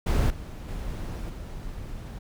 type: noise with level steps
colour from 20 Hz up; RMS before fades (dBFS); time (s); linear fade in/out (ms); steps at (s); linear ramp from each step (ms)
brown; -22 / -37 / -33 / -37; 0.06-2.19; 10; 0.3 / 0.68 / 1.29; 5
effects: none